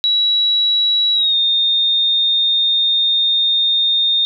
sine tone with pitch glide, 3900 to 3660 Hz, B7 to A#7, -23 to -32 cents, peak -12 dBFS, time 0.04-4.25 s, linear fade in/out 0 ms, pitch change -109 cents, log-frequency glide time 1.14-1.36 s, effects none

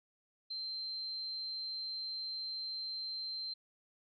sine tone, 4127 Hz, C8, 25 cents flat, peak -38 dBFS, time 0.5-3.54 s, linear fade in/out 10 ms, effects none

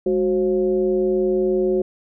sine tone with frequency modulation, 370 Hz, F#4, in tune, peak -16 dBFS, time 0.06-1.82 s, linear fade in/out 5 ms, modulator 163 Hz, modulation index 0.73, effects none

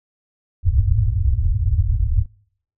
white low-pass noise, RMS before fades -17 dBFS, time 0.63-2.26 s, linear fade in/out 50 ms, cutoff 110 Hz, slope 96 dB/octave, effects noise-tail reverb RT60 0.6 s tail -25 dB re dry

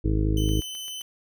harmonic tone, 52.5 Hz, G#1, 19 cents sharp, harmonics 1 / 2 / 3 / 4 / 5 / 6 / 7 / 8 / 9, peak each -23 / -26 / -32 / -37 / -38 / -28 / -40 / -35 / -41 dBFS, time 0.04-0.61 s, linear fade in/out 10 ms
sawtooth tone, 3038 Hz, F#7, 45 cents sharp, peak -30 dBFS, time 0.37-1.02 s, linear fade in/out 2 ms
click train, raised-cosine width 0.2 ms, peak -30 dBFS, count 5, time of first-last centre 0.49-1.012 s, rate 7.66 Hz
effects none

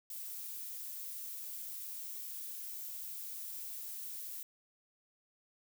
violet noise, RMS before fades -44 dBFS, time 0.1-4.43 s, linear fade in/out 2 ms, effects none

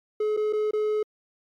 triangle tone with dropouts, 426.2 Hz, G#4, 45 cents sharp, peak -20 dBFS, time 0.2-1.03 s, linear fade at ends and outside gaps 5 ms, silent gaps 0.367-0.372 / 0.527-0.532 / 0.71-0.733 s, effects MP3 96 kbps

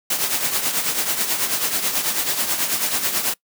white noise with tremolo, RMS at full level -19 dBFS, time 0.1-3.34 s, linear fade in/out 5 ms, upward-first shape triangle, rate 9.2 Hz, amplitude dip 65%, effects noise-tail reverb RT60 0.1 s tail -22 dB re dry + high-pass 150 Hz 12 dB/octave

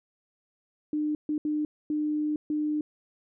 sine tone bursts at uneven times, 301.6 Hz, D4, 46 cents sharp, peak -25 dBFS, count 5, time 0.93-1.15 / 1.29-1.38 / 1.45-1.65 / 1.9-2.36 / 2.5-2.81 s, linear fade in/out 2 ms, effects none

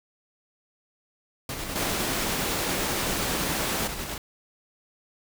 pink noise with tremolo, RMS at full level -32 dBFS, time 1.49-4.18 s, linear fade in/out 2 ms, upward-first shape square, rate 10 Hz, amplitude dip 30%
pink high-pass noise, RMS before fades -29 dBFS, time 1.75-3.88 s, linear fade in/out 10 ms, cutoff 170 Hz, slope 24 dB/octave
effects none

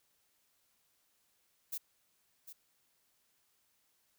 violet noise with echo, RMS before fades -39 dBFS, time 1.72-1.78 s, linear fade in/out 10 ms, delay 750 ms, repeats 1, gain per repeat -11 dB, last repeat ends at 2.53 s, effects white hiss -75 dBFS RMS until 4.18 s

